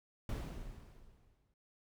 brown noise with exponential decay, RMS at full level -36 dBFS, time 0.29-1.54 s, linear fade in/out 2 ms, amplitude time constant 270 ms, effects none

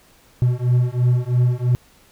triangle beating tone pair, 122.1 / 125.1 Hz, B2 / B2, -19 / +23 cents, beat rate 3 Hz, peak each -16 dBFS, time 0.42-1.75 s, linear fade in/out 0 ms, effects pink hiss -53 dBFS RMS until 2.11 s

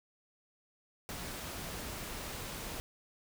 pink noise, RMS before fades -42 dBFS, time 1.09-2.8 s, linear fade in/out 0 ms, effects none

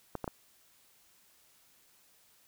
clicks, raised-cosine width 1 ms, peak -21 dBFS, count 3, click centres 0.153 / 0.243 / 0.278 s, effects white hiss -65 dBFS RMS until 2.47 s

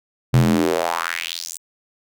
square tone with high-pass filter sweep, 42 Hz, E1, 33 cents sharp, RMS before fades -20 dBFS, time 0.33-1.58 s, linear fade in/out 10 ms, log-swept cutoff 110 to 8500 Hz, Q 3.3, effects none

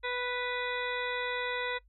harmonic tone with a mistuned harmonic, 493.6 Hz, B4, 1 cent flat, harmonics 1 / 2 / 3 / 4 / 5 / 7 / 8, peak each -36 / -39 / -39 / -37 / -41 / -43 / -44 dBFS, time 0.03-1.79 s, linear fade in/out 20 ms, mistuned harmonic 8, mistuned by -35 cents, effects noise-tail reverb RT60 0.1 s tail -21 dB re dry + added 50 Hz sine -59 dBFS peak until 1.88 s

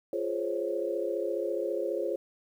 sine chord, Db major seventh, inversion first, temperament just, 346.5 / 415.8 / 519.7 / 554.4 Hz, F4 / Ab4 / C5 / Db5, -14 / +2 / -12 / 0 cents, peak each -34 dBFS, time 0.13-2.16 s, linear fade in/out 2 ms, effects 10-bit

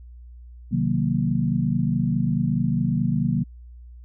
sine chord, C half-diminished seventh, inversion none, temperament equal, 130.81 / 155.56 / 185 / 233.1 Hz, C3 / Eb3 / Gb3 / Bb3, 0 / 0 / 0 / 0 cents, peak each -25 dBFS, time 0.71-3.44 s, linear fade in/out 20 ms, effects added 60 Hz sine -40 dBFS peak until 4.04 s

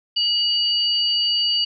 sine tone pair together, 2911 / 4609 Hz, F#7 / D8, -29 / -33 cents, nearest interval minor sixth, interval 796 cents, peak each -20 dBFS, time 0.16-1.65 s, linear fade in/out 10 ms, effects none

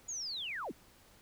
sine linear sweep, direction down, 6910 to 136 Hz, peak -37 dBFS, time 0.08-0.72 s, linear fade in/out 10 ms, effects pink hiss -62 dBFS RMS until 1.21 s

